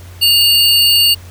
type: tone pair together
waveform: square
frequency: 2828 / 4489 Hz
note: F7 / C#8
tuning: +21 / +21 cents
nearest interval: minor sixth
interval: 800 cents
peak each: -11 dBFS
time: 0.21-1.15 s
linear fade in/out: 20 ms
effects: added 89 Hz sine -32 dBFS peak until 1.3 s + pink hiss -41 dBFS RMS until 1.3 s